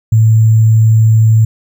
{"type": "tone with sample-and-hold", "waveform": "sine", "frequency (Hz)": 110.9, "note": "A2", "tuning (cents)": 14, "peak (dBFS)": -4, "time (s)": [0.12, 1.45], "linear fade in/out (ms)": 5, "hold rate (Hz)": 7350, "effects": []}